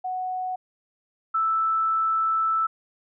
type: tone pair in turn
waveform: sine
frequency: 740 / 1318.5 Hz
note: F#5 / E6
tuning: 0 / 0 cents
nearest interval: minor seventh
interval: 1000 cents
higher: second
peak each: -26 / -20 dBFS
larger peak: second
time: 0.04-0.56 / 1.34-2.67 s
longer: second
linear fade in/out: 10 ms
effects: none